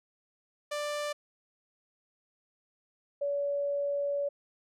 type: tone pair in turn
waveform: sawtooth / sine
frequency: 590 / 569.1 Hz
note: D5 / C#5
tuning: +8 / +45 cents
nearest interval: minor second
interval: 63 cents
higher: first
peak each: -28 dBFS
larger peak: neither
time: 0.71-1.13 / 3.21-4.29 s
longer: second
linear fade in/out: 10 ms
effects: low-pass 10000 Hz 12 dB/octave